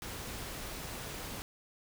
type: noise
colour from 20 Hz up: pink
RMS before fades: -42 dBFS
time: 0.02-1.42 s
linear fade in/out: 0 ms
effects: none